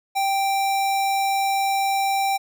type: tone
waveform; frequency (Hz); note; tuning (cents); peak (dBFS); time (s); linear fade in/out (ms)
square; 784; G5; 0; -20; 0.15-2.38; 20
effects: none